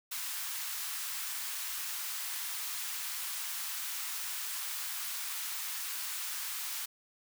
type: high-pass noise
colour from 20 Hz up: white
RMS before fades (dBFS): -38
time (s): 0.11-6.86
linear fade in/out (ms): 10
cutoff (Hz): 950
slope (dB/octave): 24
effects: none